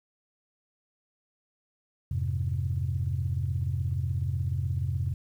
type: chord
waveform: sine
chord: F minor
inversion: none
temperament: equal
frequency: 87.31 / 103.83 / 130.81 Hz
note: F2 / Ab2 / C3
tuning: 0 / 0 / 0 cents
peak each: -29 / -32 / -30 dBFS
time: 2.11-5.14 s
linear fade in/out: 5 ms
effects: tanh soft clip ceiling -18 dBFS + 10-bit